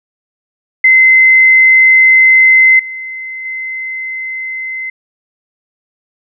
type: tone with level steps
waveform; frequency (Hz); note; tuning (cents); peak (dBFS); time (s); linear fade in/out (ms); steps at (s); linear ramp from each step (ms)
sine; 2059; C7; -28; -3 / -21 / -18; 0.84-4.9; 5; 2.79 / 3.45; 5
effects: none